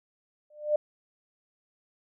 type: tone with exponential growth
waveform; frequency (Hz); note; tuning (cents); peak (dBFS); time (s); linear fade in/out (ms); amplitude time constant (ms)
sine; 599; D5; +34; -18; 0.5-0.76; 5; 56
effects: none